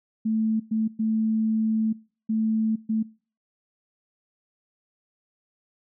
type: tone bursts at uneven times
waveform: sine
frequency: 220.1 Hz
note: A3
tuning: 1 cent sharp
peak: -21 dBFS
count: 5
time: 0.25-0.6 / 0.71-0.88 / 0.99-1.93 / 2.29-2.76 / 2.89-3.03 s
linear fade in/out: 10 ms
effects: noise-tail reverb RT60 0.4 s tail -23 dB re dry